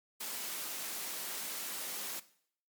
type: high-pass noise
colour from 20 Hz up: white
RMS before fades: -40 dBFS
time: 0.2-2.2 s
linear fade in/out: 10 ms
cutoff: 180 Hz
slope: 24 dB/octave
effects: noise-tail reverb RT60 0.6 s tail -17 dB re dry + MP3 96 kbps